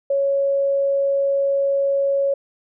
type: tone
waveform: sine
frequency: 554.4 Hz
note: C#5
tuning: in tune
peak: -16 dBFS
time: 0.1-2.34 s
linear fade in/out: 5 ms
effects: none